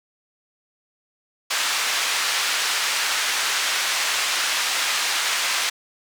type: band-pass noise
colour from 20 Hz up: pink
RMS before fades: -23 dBFS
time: 1.5-5.7 s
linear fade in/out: 10 ms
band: 1400 to 7400 Hz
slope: 12 dB/octave
effects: none